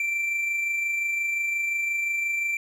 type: tone with amplitude modulation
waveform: triangle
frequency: 2349 Hz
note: D7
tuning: in tune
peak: -21 dBFS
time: 0-2.57 s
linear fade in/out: 2 ms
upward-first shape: sine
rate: 25.7 Hz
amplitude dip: 30%
effects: none